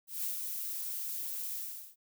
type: noise with ADSR envelope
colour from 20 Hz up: violet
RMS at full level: -34 dBFS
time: 0.07-1.96 s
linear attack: 170 ms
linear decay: 110 ms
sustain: -4 dB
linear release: 410 ms
effects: none

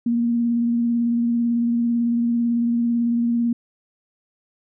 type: tone with vibrato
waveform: sine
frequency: 235.6 Hz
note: A#3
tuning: 19 cents sharp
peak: -17 dBFS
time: 0.06-3.53 s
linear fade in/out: 5 ms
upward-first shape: triangle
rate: 18 Hz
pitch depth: 24 cents each way
effects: none

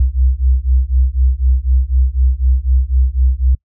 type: beating tone pair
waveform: sine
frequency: 62.2 / 66.2 Hz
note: B1 / C2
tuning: +13 / +21 cents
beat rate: 4 Hz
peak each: -13 dBFS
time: 0-3.55 s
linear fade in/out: 5 ms
effects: noise-tail reverb RT60 0.1 s tail -26 dB re dry

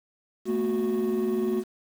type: tone cluster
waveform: triangle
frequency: 219.2 / 239.5 / 368.2 Hz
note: A3 / A#3 / F#4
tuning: -6 / +47 / -8 cents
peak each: -26 / -29 / -23 dBFS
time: 0.45-1.64 s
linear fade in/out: 50 ms
effects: tanh soft clip ceiling -16 dBFS + 8-bit

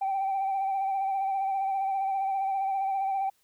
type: tone with vibrato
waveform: sine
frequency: 778 Hz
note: G5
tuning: 13 cents flat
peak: -24 dBFS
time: 0.01-3.3 s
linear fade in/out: 10 ms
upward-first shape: sine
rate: 15 Hz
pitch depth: 31 cents each way
effects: tanh soft clip ceiling -23 dBFS + white hiss -69 dBFS RMS until 3.43 s

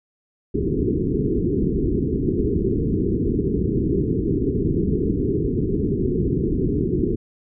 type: low-pass noise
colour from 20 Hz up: white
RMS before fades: -21 dBFS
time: 0.54-7.16 s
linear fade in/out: 10 ms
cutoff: 430 Hz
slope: 96 dB/octave
effects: none

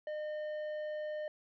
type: tone with tanh clipping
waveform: triangle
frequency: 608 Hz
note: D#5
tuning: 40 cents flat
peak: -38 dBFS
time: 0.07-1.28 s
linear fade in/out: 2 ms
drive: 12 dB
effects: none

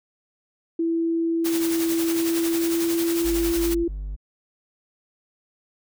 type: tone with pitch glide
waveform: sine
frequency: 331.5 to 338.9 Hz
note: E4 to E4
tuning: +10 to +48 cents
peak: -20 dBFS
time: 0.79-3.88 s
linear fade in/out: 5 ms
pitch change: +38 cents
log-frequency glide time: 2.02-3.71 s
type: noise with tremolo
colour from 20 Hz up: white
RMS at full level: -29 dBFS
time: 1.44-3.75 s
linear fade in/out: 20 ms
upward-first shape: sine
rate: 11 Hz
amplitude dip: 50%
type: tone bursts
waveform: triangle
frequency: 49.35 Hz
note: G1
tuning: 12 cents sharp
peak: -26 dBFS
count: 3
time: 3.24-4.164 s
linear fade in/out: 20 ms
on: 290 ms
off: 27 ms
effects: none

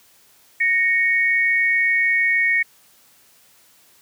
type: tone pair together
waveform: sine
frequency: 1864.7 / 2218 Hz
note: A#6 / C#7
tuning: 0 / 0 cents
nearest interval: minor third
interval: 300 cents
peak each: -18 dBFS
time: 0.6-2.63 s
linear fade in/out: 10 ms
effects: white hiss -54 dBFS RMS until 4.01 s + high-pass 60 Hz 12 dB/octave

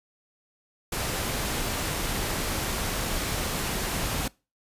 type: noise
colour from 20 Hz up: pink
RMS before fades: -29 dBFS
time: 0.92-4.28 s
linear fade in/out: 5 ms
effects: noise-tail reverb RT60 0.3 s tail -24 dB re dry + resampled to 32000 Hz

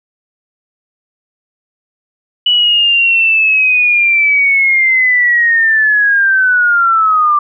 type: linear sweep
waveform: sine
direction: down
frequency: 2960 to 1174.7 Hz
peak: -7 dBFS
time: 2.46-7.39 s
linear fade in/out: 5 ms
effects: none

